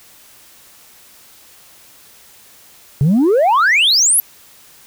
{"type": "exponential sweep", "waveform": "sine", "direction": "up", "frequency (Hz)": [130.81, 12000], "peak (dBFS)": -7, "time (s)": [3.01, 4.2], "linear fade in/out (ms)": 0, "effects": ["tanh soft clip ceiling -8 dBFS", "white hiss -45 dBFS RMS until 4.86 s"]}